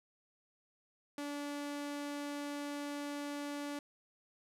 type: tone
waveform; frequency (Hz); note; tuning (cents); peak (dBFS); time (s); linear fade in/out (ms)
sawtooth; 288.8; D4; -29; -35; 1.18-3.79; 2
effects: low-pass 12000 Hz 12 dB/octave